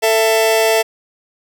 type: tone pair together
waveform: sawtooth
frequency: 444 / 666 Hz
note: A4 / E5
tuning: +16 / +18 cents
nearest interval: perfect fifth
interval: 702 cents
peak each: -10 dBFS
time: 0.02-0.83 s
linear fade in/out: 20 ms
effects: none